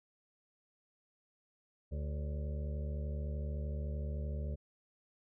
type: harmonic tone with a mistuned harmonic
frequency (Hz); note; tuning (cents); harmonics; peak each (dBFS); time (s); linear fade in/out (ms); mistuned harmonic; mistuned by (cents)
73.42; D2; 0; 1 / 2 / 3 / 5 / 6 / 7 / 8; -36 / -44 / -49 / -55 / -53 / -54 / -53; 1.91-4.56; 20; 7; +77
effects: none